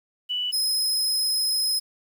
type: tone pair in turn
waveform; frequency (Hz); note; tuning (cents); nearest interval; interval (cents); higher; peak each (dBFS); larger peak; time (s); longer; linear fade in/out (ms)
sine / sawtooth; 2964 / 5109; F#7 / D#8; +2 / +45; major sixth; 943; second; -24 / -19; second; 0.29-0.52 / 0.52-1.8; second; 20
effects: 9-bit